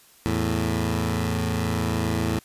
15% pulse tone pair together, 82.5 / 110.12 Hz, E2 / A2, +2 / +2 cents, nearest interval perfect fourth, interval 500 cents, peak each -19 dBFS, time 0.26-2.39 s, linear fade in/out 0 ms, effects white hiss -54 dBFS RMS until 2.44 s + resampled to 32000 Hz

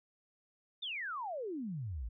sine exponential sweep, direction down, 3697 to 51 Hz, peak -37 dBFS, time 0.82-2.09 s, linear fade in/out 10 ms, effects none

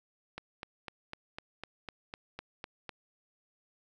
click train, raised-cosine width 0.3 ms, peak -24 dBFS, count 11, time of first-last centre 0.38-2.893 s, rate 3.98 Hz, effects none

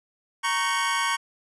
25% pulse chord, G diminished, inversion first, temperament equal with one note detuned, 932.3 / 1108.7 / 1537.5 Hz, Bb5 / Db6 / G6, 0 / 0 / -34 cents, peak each -24 / -22 / -26 dBFS, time 0.43-1.17 s, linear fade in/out 20 ms, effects resampled to 24000 Hz

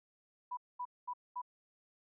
sine tone bursts, 986 Hz, B5, 3 cents flat, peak -37 dBFS, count 4, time 0.51-1.418 s, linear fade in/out 10 ms, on 62 ms, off 220 ms, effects none

